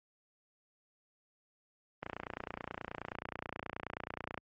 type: click train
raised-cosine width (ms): 0.5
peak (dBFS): -23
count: 70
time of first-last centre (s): 2.03-4.377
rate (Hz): 29.4
effects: high-pass 60 Hz 12 dB/octave + Opus 24 kbps